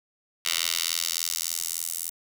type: tone with high-pass filter sweep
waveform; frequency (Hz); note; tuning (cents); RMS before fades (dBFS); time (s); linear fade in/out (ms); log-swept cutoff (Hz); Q
10% pulse; 83.5; E2; +23; -29; 0.45-2.1; 5; 3000 to 9400; 1.1
effects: none